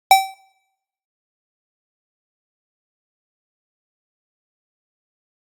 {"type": "tone with exponential decay", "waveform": "square", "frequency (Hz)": 772, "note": "G5", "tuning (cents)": -27, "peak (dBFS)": -4, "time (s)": [0.11, 0.34], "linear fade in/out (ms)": 2, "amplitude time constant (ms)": 50, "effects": ["noise-tail reverb RT60 0.9 s tail -26 dB re dry", "Opus 48 kbps"]}